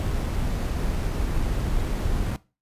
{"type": "noise with sample-and-hold", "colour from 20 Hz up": "brown", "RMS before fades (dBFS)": -25, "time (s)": [0, 2.36], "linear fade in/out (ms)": 0, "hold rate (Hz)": 11025, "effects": ["noise-tail reverb RT60 0.3 s tail -19 dB re dry", "resampled to 32000 Hz"]}